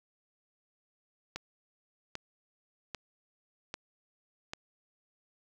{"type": "click train", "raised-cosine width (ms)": 0.2, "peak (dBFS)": -20, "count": 5, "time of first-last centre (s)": [1.36, 4.535], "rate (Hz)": 1.26, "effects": ["9-bit"]}